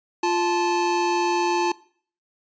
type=tone pair together; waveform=square; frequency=349.2 / 872.6 Hz; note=F4 / A5; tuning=0 / -15 cents; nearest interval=octave + major third; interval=1585 cents; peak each=-23 dBFS; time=0.23-1.72 s; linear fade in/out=5 ms; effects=noise-tail reverb RT60 0.5 s tail -20 dB re dry + resampled to 16000 Hz